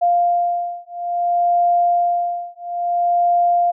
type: beating tone pair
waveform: sine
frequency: 698.5 / 699.09 Hz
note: F5 / F5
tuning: 0 / +2 cents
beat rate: 0.59 Hz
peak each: -18 dBFS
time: 0.01-3.72 s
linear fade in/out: 20 ms
effects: none